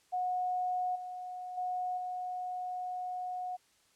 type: tone with level steps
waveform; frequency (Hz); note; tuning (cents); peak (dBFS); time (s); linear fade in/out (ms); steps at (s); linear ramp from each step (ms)
sine; 729; F#5; -26; -30 / -39 / -32 / -35; 0.12-3.57; 20; 0.95 / 1.57 / 1.97; 10
effects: white hiss -68 dBFS RMS until 3.95 s + low-pass 9000 Hz 12 dB/octave